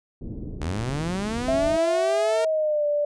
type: low-pass noise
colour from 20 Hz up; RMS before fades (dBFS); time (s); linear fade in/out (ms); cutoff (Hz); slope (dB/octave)
pink; -34; 0.21-1.77; 5; 380; 24
type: linear sweep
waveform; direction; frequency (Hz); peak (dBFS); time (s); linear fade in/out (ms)
sawtooth; up; 70.6 to 466.2; -22; 0.61-2.45; 5
type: tone with pitch glide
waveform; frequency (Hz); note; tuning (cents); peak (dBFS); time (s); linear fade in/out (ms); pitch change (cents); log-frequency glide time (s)
sine; 659.3 to 587.4; E5 to D5; 0 to 0; -20; 1.48-3.05; 5; -200; 2.29-2.86
effects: resampled to 22050 Hz